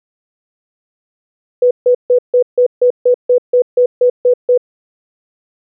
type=tone bursts; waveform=sine; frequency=493.9 Hz; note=B4; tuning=in tune; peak=-6 dBFS; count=13; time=1.62-4.577 s; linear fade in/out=5 ms; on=89 ms; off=150 ms; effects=none

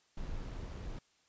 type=noise with amplitude modulation; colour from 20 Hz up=brown; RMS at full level=-40 dBFS; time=0.17-0.99 s; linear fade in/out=5 ms; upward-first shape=sine; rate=93 Hz; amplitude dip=25%; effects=white hiss -71 dBFS RMS until 1.28 s + resampled to 16000 Hz

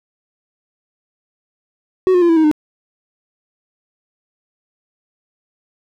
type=tone with pitch steps; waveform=triangle; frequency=372.6 / 357.6 / 343.3 / 329.5 / 316.2 / 303.5 Hz; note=F#4 / F4 / F4 / E4 / D#4 / D#4; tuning=+12 / +41 / -30 / -1 / +28 / -43 cents; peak=-7 dBFS; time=2.07-2.514 s; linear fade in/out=0 ms; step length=74 ms; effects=none

